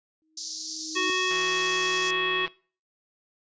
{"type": "tone with exponential growth", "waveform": "sine", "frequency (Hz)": 315.2, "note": "D#4", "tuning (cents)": 23, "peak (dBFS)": -30, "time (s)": [0.22, 1.1], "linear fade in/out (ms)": 0, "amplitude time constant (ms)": 190}
{"type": "band-pass noise", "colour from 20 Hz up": "white", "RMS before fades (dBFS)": -36, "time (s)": [0.37, 2.11], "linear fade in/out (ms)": 5, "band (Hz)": [4300, 6600], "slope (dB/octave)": 48}
{"type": "harmonic tone", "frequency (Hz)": 370, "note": "F#4", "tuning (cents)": 0, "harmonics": [1, 3, 5, 7, 9], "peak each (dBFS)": [-30, -30, -30, -30, -30], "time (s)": [0.95, 2.47], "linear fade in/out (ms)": 20}
{"type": "click train", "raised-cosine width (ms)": 0.3, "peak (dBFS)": -23, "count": 195, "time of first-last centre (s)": [1.31, 2.479], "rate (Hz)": 166}
{"effects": ["noise-tail reverb RT60 0.4 s tail -21 dB re dry", "resampled to 16000 Hz"]}